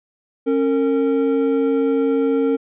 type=tone pair together; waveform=triangle; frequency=272.7 / 457.4 Hz; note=C#4 / A#4; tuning=-28 / -33 cents; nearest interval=major sixth; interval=895 cents; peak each=-16 dBFS; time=0.46-2.57 s; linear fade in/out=20 ms; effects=resampled to 8000 Hz

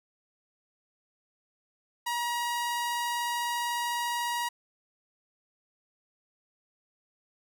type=tone with vibrato; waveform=sawtooth; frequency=954 Hz; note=A#5; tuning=40 cents sharp; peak=-25 dBFS; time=2.06-4.49 s; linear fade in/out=10 ms; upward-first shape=triangle; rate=20 Hz; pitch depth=14 cents each way; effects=none

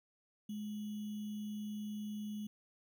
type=tone with sample-and-hold; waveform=sine; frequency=210 Hz; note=G#3; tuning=19 cents sharp; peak=-39 dBFS; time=0.49-2.47 s; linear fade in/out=5 ms; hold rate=3150 Hz; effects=none

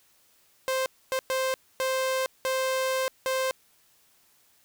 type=tone bursts at uneven times; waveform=sawtooth; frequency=523.3 Hz; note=C5; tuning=in tune; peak=-21 dBFS; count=6; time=0.68-0.86 / 1.12-1.19 / 1.3-1.54 / 1.8-2.26 / 2.45-3.08 / 3.26-3.51 s; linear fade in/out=0 ms; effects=white hiss -63 dBFS RMS until 4.64 s

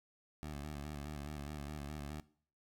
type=tone with vibrato; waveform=15% pulse; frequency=73.42 Hz; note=D2; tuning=in tune; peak=-36 dBFS; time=0.43-2.2 s; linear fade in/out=0 ms; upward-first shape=square; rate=4.8 Hz; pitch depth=55 cents each way; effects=noise-tail reverb RT60 0.5 s tail -19 dB re dry

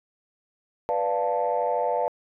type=chord; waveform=sine; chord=B half-diminished seventh; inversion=none; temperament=equal; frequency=493.9 / 587.3 / 698.5 / 880 Hz; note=B4 / D5 / F5 / A5; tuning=0 / 0 / 0 / 0 cents; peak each=-27 dBFS; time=0.89-2.08 s; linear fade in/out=0 ms; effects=tanh soft clip ceiling -14 dBFS

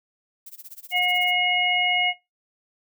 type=noise with tremolo; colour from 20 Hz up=violet; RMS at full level=-39 dBFS; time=0.46-1.33 s; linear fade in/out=5 ms; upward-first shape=sine; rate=16 Hz; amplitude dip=100%
type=harmonic tone; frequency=721 Hz; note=F#5; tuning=45 cents flat; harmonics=1 / 3 / 4; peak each=-26 / -21 / -23 dBFS; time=0.91-2.14 s; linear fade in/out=50 ms
effects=noise-tail reverb RT60 0.2 s tail -18 dB re dry

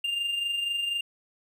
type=tone with amplitude modulation; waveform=triangle; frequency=2800 Hz; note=F7; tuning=4 cents sharp; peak=-23 dBFS; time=0.04-1.01 s; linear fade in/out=5 ms; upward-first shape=sine; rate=24.1 Hz; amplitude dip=45%; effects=none

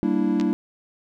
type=chord; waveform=triangle; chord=E half-diminished seventh; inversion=first; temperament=equal; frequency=196 / 233.1 / 293.7 / 329.6 Hz; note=G3 / Bb3 / D4 / E4; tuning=0 / 0 / 0 / 0 cents; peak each=-23 / -23 / -22 / -23 dBFS; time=0.03-0.53 s; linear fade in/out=0 ms
type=clicks; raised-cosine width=0.2 ms; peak=-15 / -17 dBFS; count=2; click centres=0.399 / 0.412 s
effects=none

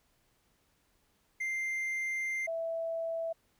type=tone pair in turn; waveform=triangle / sine; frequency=2093 / 659.3 Hz; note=C7 / E5; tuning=0 / 0 cents; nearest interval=octave + minor sixth; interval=2000 cents; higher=first; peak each=-30 / -32 dBFS; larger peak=first; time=1.4-2.47 / 2.47-3.33 s; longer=first; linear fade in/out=10 ms; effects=pink hiss -72 dBFS RMS until 3.59 s

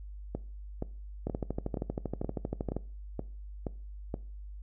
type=two click trains; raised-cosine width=2 ms; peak=-19 / -20 dBFS; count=20 / 9; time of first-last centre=1.27-2.766 / 0.35-4.141 s; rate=12.7 / 2.11 Hz; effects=noise-tail reverb RT60 0.4 s tail -20 dB re dry + added 50 Hz sine -41 dBFS peak until 4.62 s

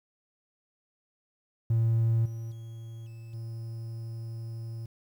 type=tone with level steps; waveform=triangle; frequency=114 Hz; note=A#2; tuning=38 cents flat; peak=-19 / -32 / -37 / -39 / -33 dBFS; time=1.7-4.86 s; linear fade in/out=5 ms; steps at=2.25 / 2.51 / 3.06 / 3.33 s; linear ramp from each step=10 ms; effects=tanh soft clip ceiling -17 dBFS + 10-bit

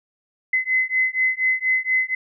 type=beating tone pair; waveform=sine; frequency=2037 / 2041.2 Hz; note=C7 / C7; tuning=-47 / -43 cents; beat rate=4.2 Hz; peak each=-21 dBFS; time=0.53-2.15 s; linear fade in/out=5 ms; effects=none

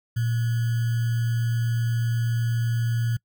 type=tone with sample-and-hold; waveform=sine; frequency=116.54 Hz; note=A#2; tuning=in tune; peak=-21 dBFS; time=0.16-3.17 s; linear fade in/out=10 ms; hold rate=1575 Hz; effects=noise-tail reverb RT60 0.1 s tail -25 dB re dry

